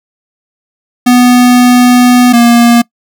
square tone pair in turn, 246.9 / 236.5 Hz, B3 / A#3, 0 / +25 cents, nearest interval minor second, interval 75 cents, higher first, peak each -3 dBFS, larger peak neither, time 1.06-2.33 / 2.33-2.82 s, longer first, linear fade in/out 10 ms, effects noise-tail reverb RT60 0.1 s tail -23 dB re dry

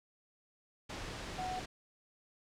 sine tone in noise, 740 Hz, F#5, in tune, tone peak -37 dBFS, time 1.38-1.6 s, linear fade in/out 10 ms, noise pink, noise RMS -43 dBFS, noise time 0.89-1.66 s, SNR +3 dB, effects low-pass 6000 Hz 12 dB/octave

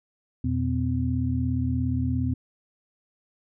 sine tone cluster, 83.9 / 121 / 254.7 Hz, E2 / B2 / C4, +31 / -35 / -46 cents, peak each -27 dBFS, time 0.44-2.34 s, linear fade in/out 5 ms, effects none

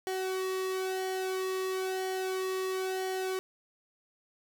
sawtooth tone with flanger, 376.3 Hz, F#4, 29 cents sharp, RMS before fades -33 dBFS, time 0.07-3.39 s, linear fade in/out 0 ms, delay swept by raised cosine 0.79 to 1.4 ms, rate 1 Hz, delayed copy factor -0.65, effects none

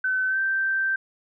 sine tone with pitch glide, 1521 to 1562.9 Hz, F#6 to G6, +47 to -6 cents, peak -21 dBFS, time 0.04-0.96 s, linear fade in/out 5 ms, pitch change +47 cents, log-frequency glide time 0.27-0.39 s, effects none

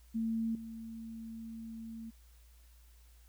sine tone with level steps, 225.5 Hz, A3, 43 cents sharp, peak -31 / -42 dBFS, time 0.14-2.11 s, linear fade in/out 20 ms, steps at 0.55 s, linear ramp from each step 2 ms, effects added 58 Hz sine -57 dBFS peak until 3.28 s + white hiss -68 dBFS RMS until 3.28 s

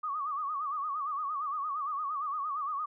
sine tone with vibrato, 1174.7 Hz, D6, in tune, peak -31 dBFS, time 0.03-2.86 s, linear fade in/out 10 ms, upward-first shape sine, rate 8.7 Hz, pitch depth 120 cents each way, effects none

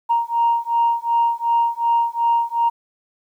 sine beating tone pair, 932.3 / 935 Hz, A#5 / A#5, 0 / +5 cents, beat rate 2.7 Hz, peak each -18 dBFS, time 0.09-2.7 s, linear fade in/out 20 ms, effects tanh soft clip ceiling -9 dBFS + 9-bit

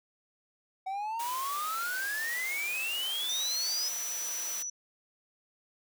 triangle exponential sweep, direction up, 750 to 5190 Hz, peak -30 dBFS, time 0.86-3.89 s, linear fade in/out 10 ms
white noise, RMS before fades -40 dBFS, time 1.19-4.63 s, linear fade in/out 10 ms
sine tone, 5920 Hz, F#8, in tune, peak -34 dBFS, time 3.29-4.7 s, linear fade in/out 5 ms
effects high-pass 400 Hz 12 dB/octave

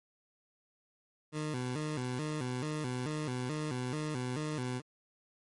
20% pulse tone with vibrato, 138.59 Hz, C#3, in tune, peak -29 dBFS, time 1.32-4.82 s, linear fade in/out 50 ms, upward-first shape square, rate 2.3 Hz, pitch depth 170 cents each way, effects MP3 48 kbps

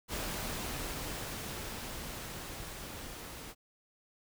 pink noise with level ramp, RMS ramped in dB -37 to -46 dBFS, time 0.08-3.55 s, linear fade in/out 50 ms, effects none

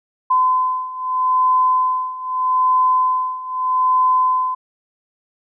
sine beating tone pair, 1020 / 1020.8 Hz, C6 / C6, -44 / -43 cents, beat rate 0.8 Hz, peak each -19 / -16 dBFS, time 0.3-4.55 s, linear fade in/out 10 ms, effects none

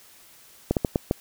slowing click train, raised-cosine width 2 ms, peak -7 dBFS, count 5, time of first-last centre 0.71-1.111 s, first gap 58 ms, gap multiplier 1.38, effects white hiss -52 dBFS RMS until 1.2 s

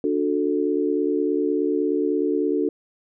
sine chord, D major, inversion none, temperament equal with one note detuned, 293.7 / 363.4 / 440 Hz, D4 / F#4 / A4, 0 / -31 / 0 cents, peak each -23 / -24 / -24 dBFS, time 0.04-2.69 s, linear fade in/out 2 ms, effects none

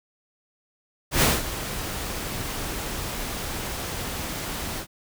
pink noise with ADSR envelope, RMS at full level -17 dBFS, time 1.11-4.87 s, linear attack 110 ms, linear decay 200 ms, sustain -14 dB, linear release 82 ms, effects none

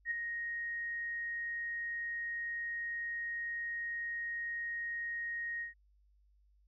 sine tone with ADSR envelope, 1871 Hz, A#6, 6 cents sharp, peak -30 dBFS, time 0.05-5.74 s, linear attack 61 ms, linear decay 8 ms, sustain -6 dB, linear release 130 ms, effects added 50 Hz sine -65 dBFS peak until 6.67 s

